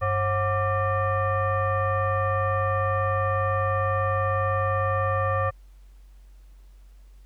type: tone with frequency modulation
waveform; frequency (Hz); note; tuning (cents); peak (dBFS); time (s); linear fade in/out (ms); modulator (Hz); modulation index
sine; 539; C#5; -49; -21; 0.01-5.51; 20; 636; 1.5
effects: added 47 Hz sine -46 dBFS peak until 7.25 s + pink hiss -66 dBFS RMS until 7.25 s